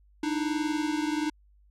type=tone pair together; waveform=square; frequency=299 / 320 Hz; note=D4 / D#4; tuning=+31 / +49 cents; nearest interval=minor second; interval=118 cents; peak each=-29 / -32 dBFS; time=0.23-1.3 s; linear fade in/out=5 ms; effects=added 50 Hz sine -57 dBFS peak until 1.7 s + low-pass 8000 Hz 12 dB/octave